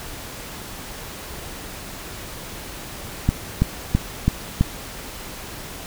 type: click train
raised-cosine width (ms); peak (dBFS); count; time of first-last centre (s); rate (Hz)
5; -3; 5; 3.29-4.61; 3.03
effects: pink hiss -35 dBFS RMS until 5.86 s